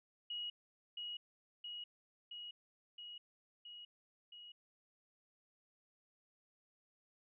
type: tone with echo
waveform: sine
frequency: 2900 Hz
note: F#7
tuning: 35 cents flat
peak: -40 dBFS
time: 0.3-0.5 s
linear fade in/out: 5 ms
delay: 670 ms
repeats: 6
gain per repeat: -2 dB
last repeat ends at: 4.52 s
effects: none